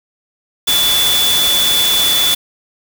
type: tone in noise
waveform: sine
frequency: 3461 Hz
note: A7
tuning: 29 cents flat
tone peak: -12 dBFS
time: 0.67-2.35 s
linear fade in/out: 10 ms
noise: white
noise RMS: -17 dBFS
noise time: 0.67-2.35 s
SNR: +2 dB
effects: none